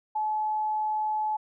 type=tone; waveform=sine; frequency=858 Hz; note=A5; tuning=44 cents flat; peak=-25 dBFS; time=0.15-1.37 s; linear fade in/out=10 ms; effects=none